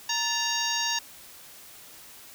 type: harmonic tone with a mistuned harmonic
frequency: 932.3 Hz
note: A#5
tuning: in tune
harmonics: 1 / 2 / 3 / 4 / 5 / 6 / 7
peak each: -33 / -33 / -33 / -33 / -33 / -33 / -33 dBFS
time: 0.09-0.99 s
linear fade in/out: 5 ms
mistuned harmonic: 2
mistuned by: -110 cents
effects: white hiss -48 dBFS RMS until 2.34 s